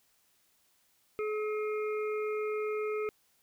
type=harmonic tone with a mistuned harmonic; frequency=426.3 Hz; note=G#4; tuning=45 cents sharp; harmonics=1 / 3 / 5 / 6; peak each=-31 / -41 / -45 / -47 dBFS; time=1.19-3.09 s; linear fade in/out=0 ms; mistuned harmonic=6; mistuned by=-84 cents; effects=white hiss -70 dBFS RMS until 3.42 s